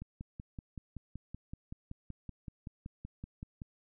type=click train; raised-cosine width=5 ms; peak=-30 dBFS; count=20; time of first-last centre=0.02-3.618 s; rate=5.28 Hz; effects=none